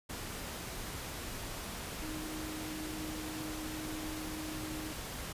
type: tone in noise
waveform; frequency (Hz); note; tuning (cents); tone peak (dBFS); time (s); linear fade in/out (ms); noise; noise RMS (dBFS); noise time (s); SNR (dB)
sine; 311.1; D#4; 0; -41; 2.02-4.93; 10; pink; -42; 0.09-5.33; -2
effects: resampled to 32000 Hz